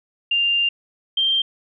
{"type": "tone pair in turn", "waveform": "sine", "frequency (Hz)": [2794, 3163], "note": ["F7", "G7"], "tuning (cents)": [0, 15], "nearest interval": "major second", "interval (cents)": 215, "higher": "second", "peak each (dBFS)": -16, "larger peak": "neither", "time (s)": [[0.31, 0.69], [1.17, 1.42]], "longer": "first", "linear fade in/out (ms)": 5, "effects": []}